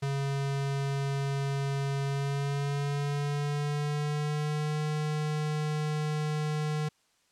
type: tone with pitch glide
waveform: square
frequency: 138.59 to 152.01 Hz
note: C#3 to D#3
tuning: 0 to -40 cents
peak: -29 dBFS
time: 0.02-6.89 s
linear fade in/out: 10 ms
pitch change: +160 cents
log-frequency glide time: 2.05-4.81 s
effects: white hiss -69 dBFS RMS until 7.31 s + low-pass 8000 Hz 12 dB/octave